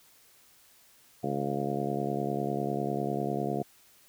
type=harmonic tone; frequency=70 Hz; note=C#2; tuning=18 cents sharp; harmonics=2 / 3 / 4 / 5 / 6 / 7 / 8 / 9 / 10; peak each=-36 / -35 / -38 / -36 / -36 / -40 / -42 / -45 / -35 dBFS; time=1.23-3.63 s; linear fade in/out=10 ms; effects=white hiss -60 dBFS RMS until 4.08 s